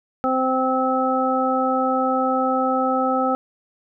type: harmonic tone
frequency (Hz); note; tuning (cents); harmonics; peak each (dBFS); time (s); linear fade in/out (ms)
260; C4; -11; 1 / 2 / 3 / 5; -23 / -23 / -23 / -23; 0.24-3.35; 0
effects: none